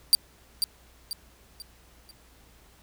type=tone with echo; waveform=sawtooth; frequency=4699 Hz; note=D8; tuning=in tune; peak=-11 dBFS; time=0.13-0.15 s; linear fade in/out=0 ms; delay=490 ms; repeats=4; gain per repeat=-8 dB; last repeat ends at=2.11 s; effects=added 60 Hz sine -58 dBFS peak until 2.82 s + pink hiss -58 dBFS RMS until 2.82 s